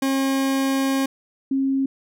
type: tone pair in turn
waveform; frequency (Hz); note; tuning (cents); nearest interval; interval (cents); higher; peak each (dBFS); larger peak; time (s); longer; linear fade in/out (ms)
40% pulse / sine; 270 / 270; C#4 / C#4; -45 / -45; unison; 0; neither; -18; neither; 0.02-1.06 / 1.51-1.86; first; 5
effects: none